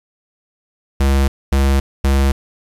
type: tone bursts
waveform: square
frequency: 68.2 Hz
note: C#2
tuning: 28 cents flat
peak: -12 dBFS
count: 3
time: 1-2.32 s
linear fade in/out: 5 ms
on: 280 ms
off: 240 ms
effects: resampled to 32000 Hz + 7-bit